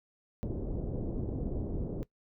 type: low-pass noise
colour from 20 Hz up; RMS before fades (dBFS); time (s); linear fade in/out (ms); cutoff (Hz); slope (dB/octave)
pink; -35; 0.43-2.03; 0; 490; 24
effects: noise-tail reverb RT60 0.1 s tail -19 dB re dry